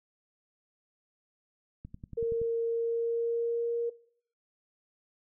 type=click train; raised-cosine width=5 ms; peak=-30 dBFS; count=7; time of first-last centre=1.85-2.416 s; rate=10.6 Hz
type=tone with pitch glide; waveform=sine; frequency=461.3 to 469.1 Hz; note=A#4 to A#4; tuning=-18 to +11 cents; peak=-27 dBFS; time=2.17-3.9 s; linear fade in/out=10 ms; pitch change=+29 cents; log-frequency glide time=2.65-3.78 s
effects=noise-tail reverb RT60 0.6 s tail -21 dB re dry